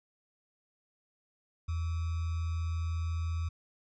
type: tone with sample-and-hold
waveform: sine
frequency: 82.9 Hz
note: E2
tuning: 10 cents sharp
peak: -30 dBFS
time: 1.68-3.49 s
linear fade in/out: 10 ms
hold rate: 1225 Hz
effects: resampled to 16000 Hz